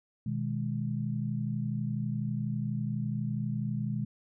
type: chord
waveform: sine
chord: G# minor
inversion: first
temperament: equal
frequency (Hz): 123.47 / 155.56 / 207.7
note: B2 / D#3 / G#3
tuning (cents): 0 / 0 / 0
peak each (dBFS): -33 / -35 / -34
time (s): 0.26-4.05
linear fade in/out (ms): 5
effects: none